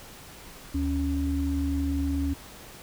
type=tone pair together; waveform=sine; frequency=74.6 / 278.3 Hz; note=D2 / C#4; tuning=+28 / +7 cents; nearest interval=octave + major seventh; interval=2279 cents; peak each=-27 dBFS; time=0.74-2.34 s; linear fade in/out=10 ms; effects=pink hiss -46 dBFS RMS until 2.82 s